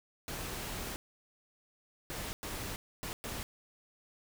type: noise bursts at uneven times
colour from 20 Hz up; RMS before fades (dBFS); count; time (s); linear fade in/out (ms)
pink; -40; 5; 0.28-0.96 / 2.1-2.33 / 2.43-2.76 / 3.03-3.13 / 3.24-3.43; 0
effects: none